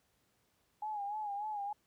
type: tone with vibrato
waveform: sine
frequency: 830.6 Hz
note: G#5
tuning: in tune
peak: -36 dBFS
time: 0.82-1.73 s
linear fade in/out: 5 ms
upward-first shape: sine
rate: 3.4 Hz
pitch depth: 68 cents each way
effects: pink hiss -75 dBFS RMS until 1.86 s + high-pass 60 Hz 12 dB/octave